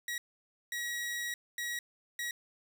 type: tone bursts at uneven times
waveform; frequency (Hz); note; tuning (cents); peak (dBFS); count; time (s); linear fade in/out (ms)
sawtooth; 1911; A#6; +43; -31; 4; 0.08-0.18 / 0.72-1.34 / 1.58-1.79 / 2.19-2.31; 2
effects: none